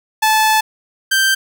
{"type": "tone pair in turn", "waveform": "sawtooth", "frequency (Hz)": [870, 1565.9], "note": ["A5", "G6"], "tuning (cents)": [-20, -2], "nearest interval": "minor seventh", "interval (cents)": 1018, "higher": "second", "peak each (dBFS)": [-7, -8], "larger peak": "first", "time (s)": [[0.22, 0.61], [1.11, 1.35]], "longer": "first", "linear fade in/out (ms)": 10, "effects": []}